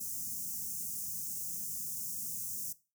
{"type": "band-stop noise", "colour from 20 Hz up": "white", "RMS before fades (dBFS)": -39, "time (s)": [0, 2.73], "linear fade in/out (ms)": 10, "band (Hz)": [240, 5800], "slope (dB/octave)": 48, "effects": ["noise-tail reverb RT60 0.3 s tail -18 dB re dry", "high-pass 100 Hz 12 dB/octave"]}